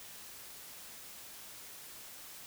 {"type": "silence", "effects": ["white hiss -50 dBFS RMS until 2.46 s"]}